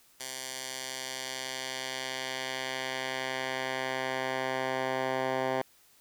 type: tone with band-pass filter sweep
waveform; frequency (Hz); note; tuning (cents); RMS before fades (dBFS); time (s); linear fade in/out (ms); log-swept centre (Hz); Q
10% pulse; 130.81; C3; 0; -34; 0.2-5.62; 2; 7600 to 900; 0.75
effects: white hiss -62 dBFS RMS until 6 s